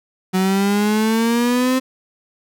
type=exponential sweep; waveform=35% pulse; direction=up; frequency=185 to 261.6 Hz; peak=-13 dBFS; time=0.33-1.8 s; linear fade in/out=20 ms; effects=none